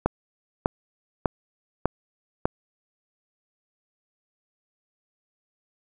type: click train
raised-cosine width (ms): 1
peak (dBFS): -6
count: 5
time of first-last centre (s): 0.06-2.455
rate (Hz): 1.67
effects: 8-bit